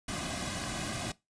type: noise with comb filter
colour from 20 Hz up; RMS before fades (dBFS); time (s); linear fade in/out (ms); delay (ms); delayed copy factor
pink; -36; 0.08-1.12; 5; 2.2; -0.75
effects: noise-tail reverb RT60 0.2 s tail -20 dB re dry + resampled to 22050 Hz